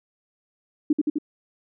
sine tone with echo, 300 Hz, D4, 37 cents sharp, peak -15 dBFS, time 0.9-0.93 s, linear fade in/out 5 ms, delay 85 ms, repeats 3, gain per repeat -2 dB, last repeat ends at 1.185 s, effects none

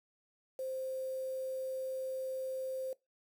sine tone with quantisation, 523.3 Hz, C5, in tune, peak -36 dBFS, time 0.59-2.93 s, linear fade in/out 2 ms, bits 9, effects noise-tail reverb RT60 0.2 s tail -21 dB re dry

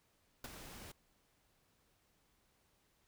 pink noise with ADSR envelope, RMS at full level -43 dBFS, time 0.44-0.92 s, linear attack 4 ms, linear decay 22 ms, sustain -9 dB, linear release 6 ms, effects pink hiss -75 dBFS RMS until 3.07 s

